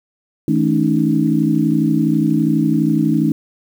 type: tone cluster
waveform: sine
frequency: 160.2 / 217.5 / 280.3 / 312.4 Hz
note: E3 / A3 / C#4 / D#4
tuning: -49 / -20 / +19 / +7 cents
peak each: -18 dBFS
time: 0.48-3.32 s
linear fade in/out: 2 ms
effects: 7-bit